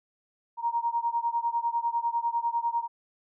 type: beating tone pair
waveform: sine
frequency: 932.3 / 942.3 Hz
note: A#5 / A#5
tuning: 0 / +18 cents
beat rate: 10 Hz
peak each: -28 / -29 dBFS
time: 0.57-2.88 s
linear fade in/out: 50 ms
effects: none